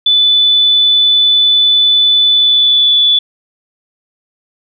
sine tone with pitch glide, 3490 to 3458 Hz, A7 to A7, -15 to -31 cents, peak -6 dBFS, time 0.06-3.19 s, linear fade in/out 5 ms, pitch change -16 cents, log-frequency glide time 2.31-2.96 s, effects none

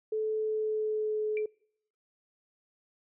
sine tone with pitch glide, 434.3 to 427.8 Hz, A4 to A4, -23 to -49 cents, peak -28 dBFS, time 0.12-1.46 s, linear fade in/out 5 ms, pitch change -26 cents, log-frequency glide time 0.36-1.27 s
sine tone with exponential decay, 2349 Hz, D7, in tune, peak -33 dBFS, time 1.37-1.44 s, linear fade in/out 1 ms, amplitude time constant 15 ms
effects noise-tail reverb RT60 0.7 s tail -26 dB re dry

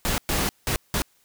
pink noise bursts at uneven times, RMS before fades -24 dBFS, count 4, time 0.05-0.18 / 0.29-0.49 / 0.67-0.76 / 0.94-1.02 s, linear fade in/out 0 ms, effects white hiss -63 dBFS RMS until 1.24 s

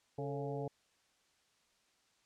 harmonic tone with a mistuned harmonic, 139.1 Hz, C#3, 6 cents sharp, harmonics 1 / 2 / 3 / 4 / 5 / 6, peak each -41 / -46 / -41 / -46 / -47 / -50 dBFS, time 0.18-0.68 s, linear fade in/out 5 ms, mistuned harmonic 3, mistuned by +82 cents, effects white hiss -73 dBFS RMS until 2.25 s + low-pass 7000 Hz 12 dB/octave

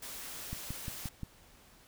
white noise, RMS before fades -44 dBFS, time 0.02-1.09 s, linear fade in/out 5 ms
click train, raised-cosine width 5 ms, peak -26 dBFS, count 5, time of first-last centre 0.53-1.233 s, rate 5.69 Hz
effects pink hiss -60 dBFS RMS until 1.87 s

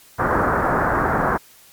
white low-pass noise, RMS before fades -19 dBFS, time 0.18-1.38 s, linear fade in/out 20 ms, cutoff 1600 Hz, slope 48 dB/octave, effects white hiss -49 dBFS RMS until 1.72 s + MP3 96 kbps

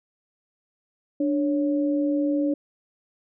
sine tone pair together, 293.7 / 554.4 Hz, D4 / C#5, 0 / 0 cents, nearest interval major seventh, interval 1100 cents, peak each -21 / -28 dBFS, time 1.2-2.54 s, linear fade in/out 5 ms, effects none

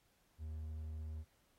triangle tone, 78 Hz, D#2, 5 cents sharp, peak -40 dBFS, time 0.38-1.25 s, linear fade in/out 50 ms, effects pink hiss -75 dBFS RMS until 1.58 s + AAC 48 kbps

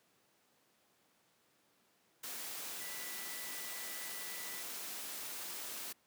sine tone in noise, 1975.5 Hz, B6, in tune, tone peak -51 dBFS, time 2.8-4.63 s, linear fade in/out 10 ms, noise white, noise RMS -44 dBFS, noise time 2.23-5.93 s, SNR -10 dB, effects pink hiss -72 dBFS RMS until 6.06 s + high-pass 200 Hz 12 dB/octave

